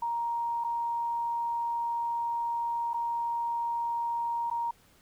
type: tone with dropouts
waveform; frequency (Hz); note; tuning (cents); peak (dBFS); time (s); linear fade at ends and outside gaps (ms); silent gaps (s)
sine; 937; A#5; +9; -28; 0.02-4.71; 5; 0.64-0.645 / 2.934-2.941 / 4.501-4.511
effects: pink hiss -62 dBFS RMS until 5.01 s